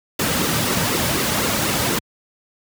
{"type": "noise with flanger", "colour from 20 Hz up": "pink", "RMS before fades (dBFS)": -20, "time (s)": [0.19, 1.99], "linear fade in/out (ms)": 5, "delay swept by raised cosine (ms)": [1.2, 2.9], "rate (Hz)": 4, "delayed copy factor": -0.55, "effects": ["high-pass 80 Hz 12 dB/octave"]}